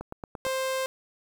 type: click train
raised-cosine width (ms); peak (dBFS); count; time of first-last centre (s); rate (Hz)
1; -22; 5; 0.01-0.466; 8.77
type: tone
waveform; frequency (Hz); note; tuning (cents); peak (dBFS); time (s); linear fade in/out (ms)
sawtooth; 525; C5; +6; -23; 0.45-0.86; 0
effects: 9-bit